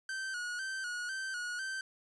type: tone with vibrato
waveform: 45% pulse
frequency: 1502 Hz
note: F#6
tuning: 26 cents sharp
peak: -36 dBFS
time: 0.09-1.81 s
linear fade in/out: 2 ms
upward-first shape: square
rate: 2 Hz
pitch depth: 58 cents each way
effects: resampled to 22050 Hz